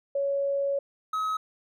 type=tone pair in turn; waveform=sine / triangle; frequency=558 / 1276.8 Hz; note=C#5 / D#6; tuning=+11 / +44 cents; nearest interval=octave + major second; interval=1433 cents; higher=second; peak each=-24 / -24 dBFS; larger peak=neither; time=0.15-0.79 / 1.13-1.37 s; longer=first; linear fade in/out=5 ms; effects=none